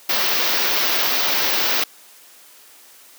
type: band-stop noise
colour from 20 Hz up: white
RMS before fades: -19 dBFS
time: 0.09-1.84 s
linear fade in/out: 5 ms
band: 5800 to 15000 Hz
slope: 48 dB/octave
effects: white hiss -47 dBFS RMS until 3.18 s + high-pass 300 Hz 12 dB/octave